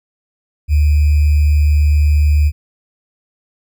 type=tone with sample-and-hold; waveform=sine; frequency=74.4 Hz; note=D2; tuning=23 cents sharp; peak=-8 dBFS; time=0.68-2.52 s; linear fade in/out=50 ms; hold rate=2450 Hz; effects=none